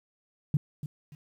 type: tone with echo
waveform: sine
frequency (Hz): 146.83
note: D3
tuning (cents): 0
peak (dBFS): -20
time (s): 0.54-0.57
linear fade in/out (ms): 2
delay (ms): 290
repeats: 2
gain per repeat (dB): -12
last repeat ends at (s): 1.15
effects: 10-bit